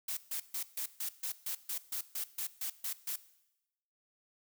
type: noise bursts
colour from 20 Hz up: blue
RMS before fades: -37 dBFS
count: 14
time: 0.08-3.16 s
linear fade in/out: 5 ms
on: 90 ms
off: 140 ms
effects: noise-tail reverb RT60 0.9 s tail -17 dB re dry